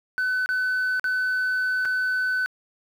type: tone with dropouts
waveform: sine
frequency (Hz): 1508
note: F#6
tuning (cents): +32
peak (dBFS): -19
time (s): 0.18-2.46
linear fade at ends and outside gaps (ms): 0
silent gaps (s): 0.46-0.49 / 0.996-1.042 / 1.851-1.855
effects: tanh soft clip ceiling -20 dBFS + 8-bit